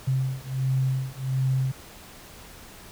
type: beating tone pair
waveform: sine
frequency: 131 / 132.4 Hz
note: C3 / C3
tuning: +2 / +21 cents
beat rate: 1.4 Hz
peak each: -26 dBFS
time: 0.07-1.72 s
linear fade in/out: 10 ms
effects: pink hiss -46 dBFS RMS until 2.91 s